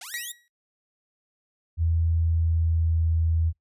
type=linear sweep; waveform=5% pulse; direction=up; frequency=640 to 3788 Hz; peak=-26 dBFS; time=0.01-0.32 s; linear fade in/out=5 ms
type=tone with exponential decay; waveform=sawtooth; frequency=1914 Hz; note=A#6; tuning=45 cents sharp; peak=-25 dBFS; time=0.14-0.48 s; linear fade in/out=0 ms; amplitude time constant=72 ms
type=tone with pitch glide; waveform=sine; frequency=82.6 to 81.79 Hz; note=E2 to E2; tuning=+4 to -13 cents; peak=-20 dBFS; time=1.77-3.53 s; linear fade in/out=50 ms; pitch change=-17 cents; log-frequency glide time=2.12-3.04 s
effects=noise-tail reverb RT60 0.1 s tail -20 dB re dry + resampled to 32000 Hz